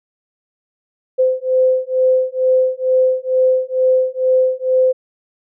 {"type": "beating tone pair", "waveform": "sine", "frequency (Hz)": [514, 516.2], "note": ["C5", "C5"], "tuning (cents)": [-31, -23], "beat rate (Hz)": 2.2, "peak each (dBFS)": -15, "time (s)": [1.18, 4.93], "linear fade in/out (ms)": 20, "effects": []}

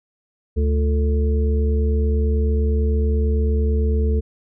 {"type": "harmonic tone with a mistuned harmonic", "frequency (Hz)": 73.42, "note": "D2", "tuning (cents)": 0, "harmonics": [1, 3, 5, 6], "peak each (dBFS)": [-16, -27, -35, -26], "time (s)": [0.56, 4.21], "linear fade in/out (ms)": 20, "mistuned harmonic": 5, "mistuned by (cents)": -75, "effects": []}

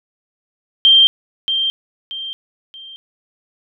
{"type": "tone with echo", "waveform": "sine", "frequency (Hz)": 3163, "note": "G7", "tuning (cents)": 15, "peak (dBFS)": -6, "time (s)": [0.85, 1.07], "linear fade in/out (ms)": 0, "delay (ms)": 630, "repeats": 3, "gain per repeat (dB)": -9, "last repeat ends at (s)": 2.96, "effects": []}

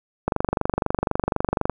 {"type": "click train", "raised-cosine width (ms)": 1, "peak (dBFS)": -6, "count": 35, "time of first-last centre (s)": [0.28, 1.697], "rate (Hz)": 24, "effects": []}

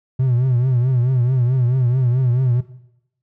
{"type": "tone with vibrato", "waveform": "triangle", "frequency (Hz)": 125.7, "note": "B2", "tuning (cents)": 31, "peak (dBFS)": -11, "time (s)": [0.19, 2.61], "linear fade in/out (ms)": 10, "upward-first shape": "triangle", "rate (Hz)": 4.6, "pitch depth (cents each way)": 110, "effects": ["noise-tail reverb RT60 0.8 s tail -17 dB re dry", "tanh soft clip ceiling -7 dBFS"]}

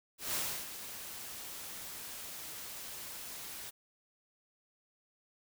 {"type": "noise with ADSR envelope", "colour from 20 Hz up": "white", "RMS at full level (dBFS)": -34, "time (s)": [0.18, 3.71], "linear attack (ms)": 160, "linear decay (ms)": 320, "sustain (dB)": -11, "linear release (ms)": 21, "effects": []}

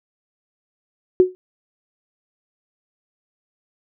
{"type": "tone with exponential decay", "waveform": "sine", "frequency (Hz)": 367.8, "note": "F#4", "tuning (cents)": -10, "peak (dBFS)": -5, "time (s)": [1.2, 1.35], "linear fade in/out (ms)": 0, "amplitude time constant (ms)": 31, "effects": []}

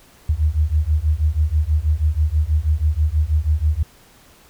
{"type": "beating tone pair", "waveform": "sine", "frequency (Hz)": [73.7, 79.9], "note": ["D2", "D#2"], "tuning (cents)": [7, 47], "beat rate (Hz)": 6.2, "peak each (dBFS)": -18, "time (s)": [0.29, 3.83], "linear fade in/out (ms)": 5, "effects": ["pink hiss -50 dBFS RMS until 4.49 s"]}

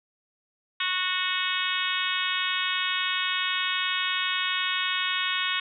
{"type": "harmonic tone", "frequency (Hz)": 368.1, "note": "F#4", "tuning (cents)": -9, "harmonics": [3, 4, 5, 6, 7, 8, 9, 10], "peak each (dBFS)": [-33, -33, -33, -33, -33, -33, -33, -33], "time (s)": [0.8, 5.6], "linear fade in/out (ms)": 5, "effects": []}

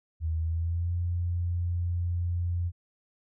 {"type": "tone with pitch glide", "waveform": "sine", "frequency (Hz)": [80.4, 87.17], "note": ["E2", "F2"], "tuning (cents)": [-43, -3], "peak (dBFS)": -26, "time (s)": [0.2, 2.72], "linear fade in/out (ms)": 50, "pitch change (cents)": 140, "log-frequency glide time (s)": [0.38, 0.93], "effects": []}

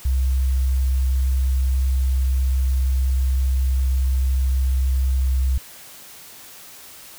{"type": "tone", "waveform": "sine", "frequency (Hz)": 65.3, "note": "C2", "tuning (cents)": -3, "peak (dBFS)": -16, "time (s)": [0.05, 5.58], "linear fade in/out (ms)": 5, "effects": ["white hiss -42 dBFS RMS until 7.18 s"]}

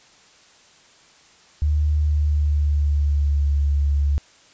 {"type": "tone with pitch glide", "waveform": "sine", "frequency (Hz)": [74.9, 71.44], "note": ["D2", "D2"], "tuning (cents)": [35, -47], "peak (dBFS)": -16, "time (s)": [1.62, 4.18], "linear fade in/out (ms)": 0, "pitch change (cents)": -82, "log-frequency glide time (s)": [2.07, 3.51], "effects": ["white hiss -52 dBFS RMS until 4.53 s", "resampled to 16000 Hz"]}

